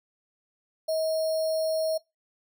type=tone with sample-and-hold; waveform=sine; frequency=637 Hz; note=D#5; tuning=41 cents sharp; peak=-24 dBFS; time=0.88-1.98 s; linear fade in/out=10 ms; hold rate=4900 Hz; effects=noise-tail reverb RT60 0.2 s tail -22 dB re dry